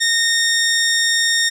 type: tone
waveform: 15% pulse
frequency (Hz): 1842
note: A#6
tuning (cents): -21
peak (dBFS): -8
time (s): 0-1.5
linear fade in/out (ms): 20
effects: low-pass 11000 Hz 12 dB/octave